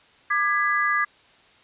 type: chord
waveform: sine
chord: G# diminished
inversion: second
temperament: just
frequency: 1196.1 / 1661.2 / 1993.5 Hz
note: D6 / G#6 / B6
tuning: +31 / 0 / +16 cents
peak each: -23 / -23 / -26 dBFS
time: 0.3-1.05 s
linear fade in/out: 10 ms
effects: white hiss -55 dBFS RMS until 1.63 s + resampled to 8000 Hz